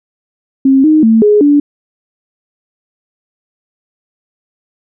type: tone with pitch steps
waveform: sine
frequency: 268.4 / 309.9 / 223.6 / 417.7 / 289.9 Hz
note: C4 / D#4 / A3 / G#4 / D4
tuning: +44 / -7 / +28 / +10 / -22 cents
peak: -4 dBFS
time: 0.65-1.6 s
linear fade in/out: 5 ms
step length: 190 ms
effects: none